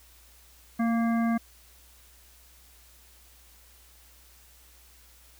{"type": "harmonic tone with a mistuned harmonic", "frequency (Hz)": 231.7, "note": "A#3", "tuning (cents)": -10, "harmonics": [1, 3, 5, 7, 9], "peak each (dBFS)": [-23, -33, -37, -40, -42], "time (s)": [0.79, 1.38], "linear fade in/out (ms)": 10, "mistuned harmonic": 1, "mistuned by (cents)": -20, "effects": ["added 60 Hz sine -57 dBFS peak until 5.39 s", "white hiss -57 dBFS RMS until 5.39 s"]}